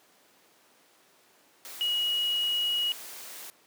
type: tone in noise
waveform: sine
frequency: 2900 Hz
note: F#7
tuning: 35 cents flat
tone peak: -25 dBFS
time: 1.81-2.92 s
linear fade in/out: 0 ms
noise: white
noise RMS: -43 dBFS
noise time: 1.65-3.5 s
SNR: +15 dB
effects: pink hiss -61 dBFS RMS until 3.66 s + high-pass 300 Hz 12 dB/octave

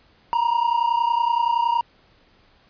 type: tone pair together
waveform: triangle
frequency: 932.3 / 963 Hz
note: A#5 / B5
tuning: 0 / -44 cents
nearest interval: minor second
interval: 56 cents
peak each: -18 / -20 dBFS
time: 0.33-1.81 s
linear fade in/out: 0 ms
effects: pink hiss -57 dBFS RMS until 2.69 s + resampled to 11025 Hz

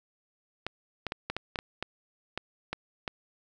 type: clicks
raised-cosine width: 0.3 ms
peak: -16 dBFS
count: 11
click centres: 0.666 / 1.067 / 1.121 / 1.3 / 1.366 / 1.558 / 1.589 / 1.826 / 2.376 / 2.73 / 3.078 s
effects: none

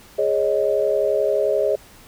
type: chord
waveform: sine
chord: Ab suspended fourth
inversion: none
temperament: equal with one note detuned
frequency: 415.3 / 550.9 / 622.3 Hz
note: Ab4 / Db5 / Eb5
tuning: 0 / -11 / 0 cents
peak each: -21 dBFS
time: 0.18-1.76 s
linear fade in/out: 10 ms
effects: pink hiss -47 dBFS RMS until 2.07 s

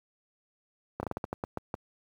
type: slowing click train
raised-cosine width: 1 ms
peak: -18 dBFS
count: 10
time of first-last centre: 1-1.741 s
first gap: 30 ms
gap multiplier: 1.24
effects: high-pass 60 Hz 12 dB/octave + 9-bit

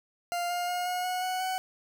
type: tone with pitch steps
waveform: 40% pulse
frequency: 698.5 / 706.6 / 714.8 / 723.1 / 731.5 / 740 / 748.6 Hz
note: F5 / F5 / F5 / F#5 / F#5 / F#5 / F#5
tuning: 0 / +20 / +40 / -40 / -20 / 0 / +20 cents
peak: -28 dBFS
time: 0.32-1.58 s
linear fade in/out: 0 ms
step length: 180 ms
effects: none

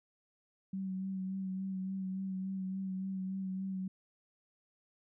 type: tone with vibrato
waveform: sine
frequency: 190 Hz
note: F#3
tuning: 46 cents sharp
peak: -35 dBFS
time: 0.73-3.88 s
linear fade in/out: 5 ms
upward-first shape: sine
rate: 3.5 Hz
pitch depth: 24 cents each way
effects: none

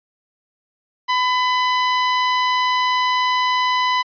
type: tone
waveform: sawtooth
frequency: 1003 Hz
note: B5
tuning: 26 cents sharp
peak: -12 dBFS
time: 1.08-4.03 s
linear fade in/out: 20 ms
effects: resampled to 11025 Hz

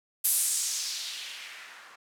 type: noise with low-pass filter sweep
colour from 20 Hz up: violet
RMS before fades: -32 dBFS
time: 0.24-1.96 s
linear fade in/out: 10 ms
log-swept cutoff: 12000 to 1200 Hz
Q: 1.8
effects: none

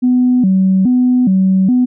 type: tone with vibrato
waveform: sine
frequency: 217.6 Hz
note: A3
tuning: 19 cents flat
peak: -7 dBFS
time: 0.02-1.86 s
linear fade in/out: 20 ms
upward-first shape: square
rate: 1.2 Hz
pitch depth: 240 cents each way
effects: tanh soft clip ceiling -3 dBFS

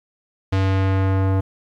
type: tone with low-pass filter sweep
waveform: square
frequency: 95.9 Hz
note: G2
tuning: 37 cents flat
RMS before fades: -18 dBFS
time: 0.52-1.41 s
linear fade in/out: 10 ms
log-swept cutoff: 4100 to 1000 Hz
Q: 0.82
effects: 9-bit

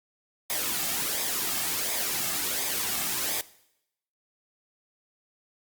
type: noise with flanger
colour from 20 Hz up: white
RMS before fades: -29 dBFS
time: 0.5-3.41 s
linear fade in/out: 0 ms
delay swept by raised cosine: 0.69 to 2.09 ms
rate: 1.4 Hz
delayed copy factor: -0.55
effects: noise-tail reverb RT60 0.8 s tail -19 dB re dry + Opus 48 kbps

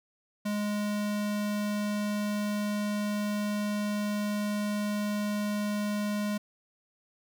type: tone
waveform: square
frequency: 207.7 Hz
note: G#3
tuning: in tune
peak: -29 dBFS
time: 0.45-6.38 s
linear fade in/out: 10 ms
effects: none

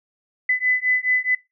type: beating tone pair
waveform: sine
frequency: 2004 / 2008.7 Hz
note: B6 / B6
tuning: +25 / +29 cents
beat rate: 4.7 Hz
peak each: -21 dBFS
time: 0.49-1.35 s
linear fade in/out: 5 ms
effects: noise-tail reverb RT60 0.2 s tail -20 dB re dry

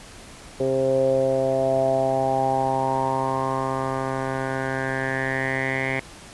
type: tone with low-pass filter sweep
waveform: 10% pulse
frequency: 132.8 Hz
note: C3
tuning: 26 cents sharp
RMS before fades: -23 dBFS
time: 0.6-6 s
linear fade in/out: 5 ms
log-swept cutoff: 470 to 2200 Hz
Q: 6.4
effects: pink hiss -43 dBFS RMS until 6.33 s + resampled to 24000 Hz

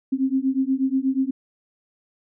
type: beating tone pair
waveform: sine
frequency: 261.6 / 269.9 Hz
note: C4 / C#4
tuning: 0 / -46 cents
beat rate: 8.3 Hz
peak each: -22 dBFS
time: 0.12-1.31 s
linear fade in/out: 10 ms
effects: none

